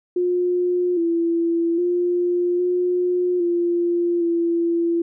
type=tone with pitch steps; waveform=sine; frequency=357.1 / 336.2 / 352.8 / 358.4 / 345.8 / 338.6 Hz; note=F4 / E4 / F4 / F4 / F4 / E4; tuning=+39 / +34 / +18 / +45 / -17 / +46 cents; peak=-17 dBFS; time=0.16-5.02 s; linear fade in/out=5 ms; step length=810 ms; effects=none